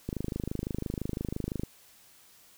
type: click train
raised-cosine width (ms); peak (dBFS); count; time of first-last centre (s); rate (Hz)
3; -19; 41; 0.09-1.634; 25.9
effects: white hiss -58 dBFS RMS until 2.57 s